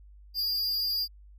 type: tone with amplitude modulation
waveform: square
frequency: 4798 Hz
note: D8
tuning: 36 cents sharp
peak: -25 dBFS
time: 0.34-1.08 s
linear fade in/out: 50 ms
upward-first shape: sine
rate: 267 Hz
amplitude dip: 50%
effects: added 50 Hz sine -49 dBFS peak until 1.38 s